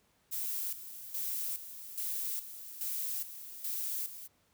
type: noise with tremolo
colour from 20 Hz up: violet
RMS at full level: -36 dBFS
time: 0.31-4.28 s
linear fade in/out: 20 ms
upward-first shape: square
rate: 1.2 Hz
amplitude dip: 70%
effects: pink hiss -71 dBFS RMS until 4.53 s + high-pass 60 Hz 12 dB/octave